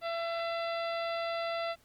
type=harmonic tone with a mistuned harmonic; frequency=672 Hz; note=E5; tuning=33 cents sharp; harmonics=1 / 2 / 3 / 4 / 5 / 6 / 7; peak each=-33 / -39 / -43 / -45 / -47 / -49 / -50 dBFS; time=0.01-1.76 s; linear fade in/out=50 ms; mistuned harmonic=5; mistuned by=+50 cents; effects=pink hiss -65 dBFS RMS until 1.84 s + Opus 24 kbps